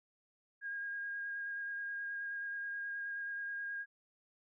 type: tone with vibrato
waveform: sine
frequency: 1626 Hz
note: G#6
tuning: 37 cents flat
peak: -38 dBFS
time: 0.61-3.86 s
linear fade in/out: 50 ms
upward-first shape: square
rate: 9.4 Hz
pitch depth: 10 cents each way
effects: none